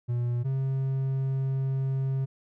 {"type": "tone pair in turn", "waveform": "triangle", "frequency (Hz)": [120.7, 134.04], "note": ["B2", "C3"], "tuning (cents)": [-39, 42], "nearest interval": "major second", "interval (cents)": 181, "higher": "second", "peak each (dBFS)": -23, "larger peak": "neither", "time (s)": [[0.08, 0.44], [0.44, 2.26]], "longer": "second", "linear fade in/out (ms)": 20, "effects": []}